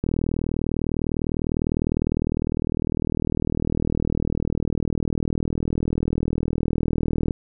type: click train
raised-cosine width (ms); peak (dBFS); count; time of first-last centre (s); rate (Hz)
3; -10; 291; 0.04-7.308; 39.9
effects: none